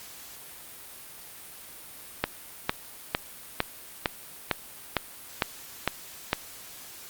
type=click train; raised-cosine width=0.3 ms; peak=-6 dBFS; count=10; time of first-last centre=2.24-6.331 s; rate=2.2 Hz; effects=white hiss -45 dBFS RMS until 7.09 s + Opus 48 kbps